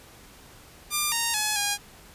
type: tone with pitch steps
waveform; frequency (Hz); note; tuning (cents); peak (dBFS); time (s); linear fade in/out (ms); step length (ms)
5% pulse; 1195 / 927 / 849 / 816; D6 / A#5 / G#5 / G#5; +30 / -10 / +38 / -31; -12; 0.9-1.78; 50; 220
effects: pink hiss -50 dBFS RMS until 2.14 s + resampled to 32000 Hz